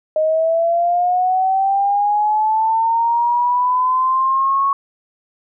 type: linear sweep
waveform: sine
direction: up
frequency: 619 to 1108.7 Hz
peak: -13 dBFS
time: 0.16-4.73 s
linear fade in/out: 2 ms
effects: none